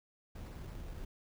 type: noise with sample-and-hold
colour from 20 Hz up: brown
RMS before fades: -45 dBFS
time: 0.35-1.05 s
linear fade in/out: 5 ms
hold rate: 3150 Hz
effects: none